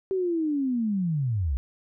sine linear sweep, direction down, 387.8 to 58.4 Hz, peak -23 dBFS, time 0.11-1.57 s, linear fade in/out 0 ms, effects none

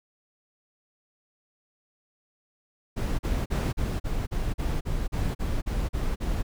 brown noise bursts, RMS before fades -27 dBFS, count 13, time 2.96-6.43 s, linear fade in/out 20 ms, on 230 ms, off 40 ms, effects none

